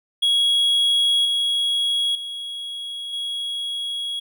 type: tone with level steps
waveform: triangle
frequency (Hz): 3322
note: G#7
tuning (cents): 0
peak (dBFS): -14 / -17 / -27 / -23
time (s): 0.22-4.2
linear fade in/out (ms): 10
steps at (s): 1.25 / 2.15 / 3.13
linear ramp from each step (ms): 2
effects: none